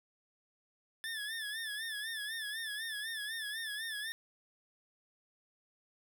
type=tone with vibrato; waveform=25% pulse; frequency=1746 Hz; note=A6; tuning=14 cents flat; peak=-34 dBFS; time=1.04-4.12 s; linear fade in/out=0 ms; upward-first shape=sine; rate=4 Hz; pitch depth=87 cents each way; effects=none